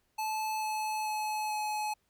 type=tone with pitch steps; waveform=square; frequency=868 / 862 / 856 / 850.1 Hz; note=A5 / A5 / A5 / G#5; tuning=-24 / -36 / -48 / +40 cents; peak=-32 dBFS; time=0.18-1.94 s; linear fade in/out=10 ms; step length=440 ms; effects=pink hiss -75 dBFS RMS until 2.09 s